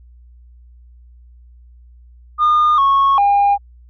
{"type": "tone with pitch steps", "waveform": "sine", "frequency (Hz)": [1217, 1100, 807], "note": ["D#6", "C#6", "G#5"], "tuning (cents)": [-39, -14, -50], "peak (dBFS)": -8, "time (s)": [2.38, 3.58], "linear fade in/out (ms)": 50, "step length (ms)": 400, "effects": ["tanh soft clip ceiling -8 dBFS", "added 60 Hz sine -41 dBFS peak until 3.89 s"]}